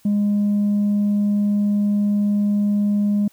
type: tone with tanh clipping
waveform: triangle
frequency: 205.4 Hz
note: G#3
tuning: 19 cents flat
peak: -16 dBFS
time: 0.05-3.28 s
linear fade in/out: 5 ms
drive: 6 dB
effects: white hiss -56 dBFS RMS until 3.32 s